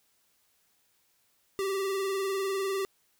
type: tone with vibrato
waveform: square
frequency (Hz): 388.9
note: G4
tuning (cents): -14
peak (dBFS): -29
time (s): 1.59-2.85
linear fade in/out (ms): 0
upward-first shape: triangle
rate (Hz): 20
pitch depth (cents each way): 55
effects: white hiss -70 dBFS RMS until 3.19 s